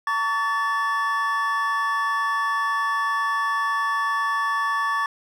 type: tone cluster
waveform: triangle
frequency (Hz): 905 / 1132 / 1754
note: A5 / C#6 / A6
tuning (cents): +48 / +36 / -6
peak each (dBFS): -29 / -21 / -24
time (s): 0.07-5.06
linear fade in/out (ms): 2
effects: none